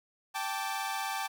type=chord; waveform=sawtooth; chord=G suspended second; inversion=none; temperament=equal with one note detuned; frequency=784 / 880 / 1165.9 Hz; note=G5 / A5 / D6; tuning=0 / 0 / -13 cents; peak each=-32 / -33 / -35 dBFS; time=0.34-1.28 s; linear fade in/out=20 ms; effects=10-bit